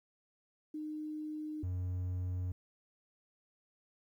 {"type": "tone pair in turn", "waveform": ["sine", "triangle"], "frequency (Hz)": [306.2, 90.72], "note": ["D#4", "F#2"], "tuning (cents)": [-28, -34], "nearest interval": "octave + major sixth", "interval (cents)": 2106, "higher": "first", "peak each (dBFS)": [-38, -32], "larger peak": "second", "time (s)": [[0.74, 1.63], [1.63, 2.52]], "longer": "neither", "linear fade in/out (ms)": 5, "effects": ["12-bit"]}